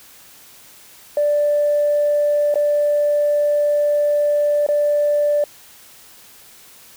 sine tone with dropouts, 587.3 Hz, D5, in tune, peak -13 dBFS, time 1.17-5.44 s, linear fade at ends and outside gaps 2 ms, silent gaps 2.542-2.556 / 4.665-4.687 s, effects tanh soft clip ceiling -9 dBFS + white hiss -45 dBFS RMS until 6.96 s

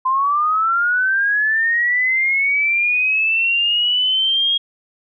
sine linear sweep, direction up, 1025 to 3281 Hz, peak -14 dBFS, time 0.05-4.58 s, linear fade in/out 10 ms, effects none

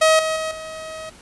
sawtooth tone with level steps, 635 Hz, D#5, 35 cents sharp, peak -8 / -16 / -19 / -27 dBFS, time 0.01-1.1 s, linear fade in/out 10 ms, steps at 0.19 / 0.36 / 0.51 s, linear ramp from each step 2 ms, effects pink hiss -46 dBFS RMS until 1.21 s + resampled to 24000 Hz

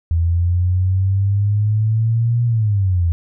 sine exponential two-way sweep, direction up then down, 82.41 to 120 to 82.41 Hz, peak -13 dBFS, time 0.11-3.12 s, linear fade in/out 0 ms, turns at 2.45 s, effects none

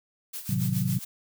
blue noise with tremolo, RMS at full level -35 dBFS, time 0.33-1.05 s, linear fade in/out 10 ms, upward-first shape sine, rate 7.2 Hz, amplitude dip 70%
sine chord, A diminished seventh, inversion none, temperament equal with one note detuned, 109.56 / 130.81 / 155.56 / 185 Hz, A2 / C3 / Eb3 / Gb3, -7 / 0 / 0 / 0 cents, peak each -31 / -28 / -32 / -28 dBFS, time 0.49-0.99 s, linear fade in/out 5 ms
effects none

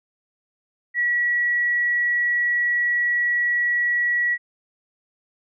sine tone, 1930 Hz, B6, 40 cents flat, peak -18 dBFS, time 0.94-4.38 s, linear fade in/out 50 ms, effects none

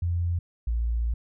sine tone pair in turn, 86.4 / 57.67 Hz, F2 / A#1, -18 / -18 cents, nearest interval perfect fifth, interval 700 cents, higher first, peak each -23 dBFS, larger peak neither, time 0.02-0.39 / 0.67-1.14 s, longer second, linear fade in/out 5 ms, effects none

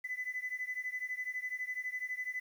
sine beating tone pair, 2000 / 2012 Hz, B6 / B6, +21 / +32 cents, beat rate 12 Hz, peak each -38 / -39 dBFS, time 0.04-2.4 s, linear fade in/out 10 ms, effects tanh soft clip ceiling -29 dBFS + 10-bit

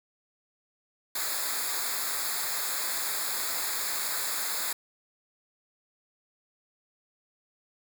white noise with comb filter, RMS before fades -31 dBFS, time 1.15-4.73 s, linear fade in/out 5 ms, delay 0.34 ms, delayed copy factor -0.9, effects none

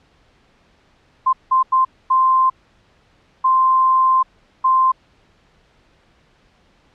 sine tone bursts at uneven times, 1044 Hz, C6, 4 cents flat, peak -11 dBFS, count 6, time 1.26-1.33 / 1.51-1.63 / 1.72-1.85 / 2.1-2.5 / 3.44-4.23 / 4.64-4.92 s, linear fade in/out 10 ms, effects pink hiss -56 dBFS RMS until 6.94 s + low-pass 4000 Hz 12 dB/octave

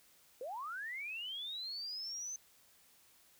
sine linear sweep, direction up, 466.2 to 6230 Hz, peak -40 dBFS, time 0.41-2.36 s, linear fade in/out 2 ms, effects white hiss -66 dBFS RMS until 3.39 s

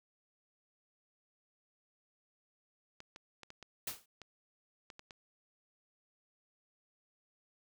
clicks, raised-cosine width 0.2 ms, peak -32 dBFS, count 9, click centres 3.004 / 3.161 / 3.433 / 3.504 / 3.627 / 4.217 / 4.902 / 4.994 / 5.108 s
white noise with exponential decay, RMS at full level -35 dBFS, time 3.87-4.06 s, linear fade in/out 5 ms, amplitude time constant 40 ms
effects none

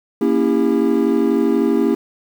triangle chord, A# diminished seventh, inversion none, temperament equal with one note detuned, 233.1 / 277.2 / 329.6 / 401.9 Hz, A#3 / C#4 / E4 / G4, 0 / 0 / 0 / +43 cents, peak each -17 dBFS, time 0.21-1.95 s, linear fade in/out 5 ms, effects 7-bit

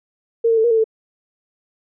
sine tone with pitch steps, 460.1 / 453.8 / 442.1 / 474.4 / 448.1 / 442.2 Hz, A#4 / A#4 / A4 / A#4 / A4 / A4, -23 / -47 / +8 / +30 / +32 / +9 cents, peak -12 dBFS, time 0.44-0.842 s, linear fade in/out 10 ms, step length 67 ms, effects none

